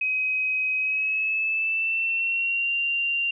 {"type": "tone with pitch glide", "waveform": "sine", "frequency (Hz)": [2529, 2774], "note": ["D#7", "F7"], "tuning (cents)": [28, -12], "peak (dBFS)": -22, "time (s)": [0.01, 3.31], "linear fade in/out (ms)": 5, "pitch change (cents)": 160, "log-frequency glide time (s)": [0.77, 2.71], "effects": []}